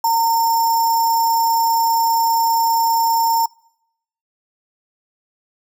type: tone with sample-and-hold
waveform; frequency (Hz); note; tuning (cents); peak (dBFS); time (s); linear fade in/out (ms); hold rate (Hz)
sine; 915; A#5; -32; -13; 0.04-3.46; 5; 6300
effects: noise-tail reverb RT60 0.8 s tail -25 dB re dry